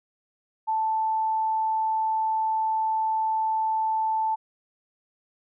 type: tone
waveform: sine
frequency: 880 Hz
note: A5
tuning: in tune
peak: -22 dBFS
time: 0.67-4.36 s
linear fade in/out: 20 ms
effects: none